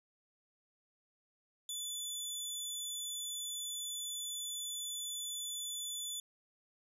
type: tone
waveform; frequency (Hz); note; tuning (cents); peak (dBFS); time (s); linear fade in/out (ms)
20% pulse; 3476; A7; -22; -33; 1.69-6.2; 2
effects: none